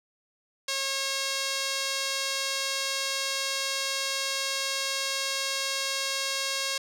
sawtooth tone with band-pass filter, 544 Hz, C#5, 33 cents flat, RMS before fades -30 dBFS, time 0.68-6.78 s, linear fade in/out 5 ms, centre 5000 Hz, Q 1.1, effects none

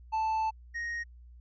triangle tone pair in turn, 880 / 1869.9 Hz, A5 / A#6, 0 / +5 cents, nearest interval octave + minor second, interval 1305 cents, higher second, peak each -25 / -31 dBFS, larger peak first, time 0.12-0.51 / 0.74-1.04 s, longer first, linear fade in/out 20 ms, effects added 60 Hz sine -49 dBFS peak until 1.4 s + resampled to 16000 Hz

